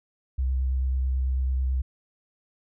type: tone with vibrato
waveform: sine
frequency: 64.9 Hz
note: C2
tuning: 13 cents flat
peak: -22 dBFS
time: 0.38-1.82 s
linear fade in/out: 10 ms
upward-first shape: sine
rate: 9.1 Hz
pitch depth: 18 cents each way
effects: none